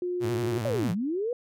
sine tone, 357.3 Hz, F4, 40 cents sharp, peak -27 dBFS, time 0.02-0.58 s, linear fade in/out 2 ms
sawtooth tone with vibrato, 114.5 Hz, A#2, 31 cents flat, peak -25 dBFS, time 0.2-0.95 s, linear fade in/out 50 ms, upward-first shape square, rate 11 Hz, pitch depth 110 cents each way
sine linear two-way sweep, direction down then up, 604 to 160.2 to 502 Hz, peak -26 dBFS, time 0.65-1.33 s, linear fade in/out 2 ms, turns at 0.91 s
effects none

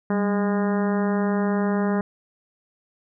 harmonic tone with a mistuned harmonic, 204.8 Hz, G#3, 24 cents flat, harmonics 1 / 2 / 3 / 4 / 5 / 6 / 7 / 8 / 9, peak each -21 / -27 / -31 / -33 / -35 / -37 / -38 / -39 / -40 dBFS, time 0.1-2.01 s, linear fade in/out 2 ms, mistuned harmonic 1, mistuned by -63 cents, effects none

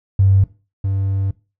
triangle tone pair in turn, 97 / 97.43 Hz, G2 / G2, -18 / -10 cents, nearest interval unison, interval 8 cents, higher second, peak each -5 / -14 dBFS, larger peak first, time 0.19-0.44 / 0.84-1.31 s, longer second, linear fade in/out 5 ms, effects noise-tail reverb RT60 0.3 s tail -21 dB re dry + tanh soft clip ceiling -7 dBFS

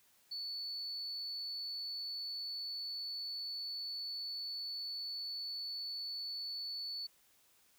sine tone, 4455 Hz, C#8, 8 cents sharp, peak -38 dBFS, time 0.31-7.07 s, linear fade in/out 10 ms, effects tanh soft clip ceiling -35 dBFS + white hiss -69 dBFS RMS until 7.78 s

